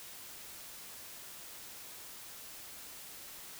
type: silence
effects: white hiss -49 dBFS RMS until 3.59 s